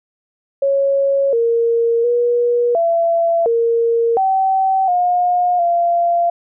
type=tone with pitch steps; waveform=sine; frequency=552 / 464.3 / 480.4 / 673 / 463.5 / 767 / 715 / 689 Hz; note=C#5 / A#4 / B4 / E5 / A#4 / G5 / F5 / F5; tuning=-7 / -7 / -48 / +36 / -10 / -38 / +41 / -24 cents; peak=-12 dBFS; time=0.62-6.3 s; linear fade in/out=5 ms; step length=710 ms; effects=none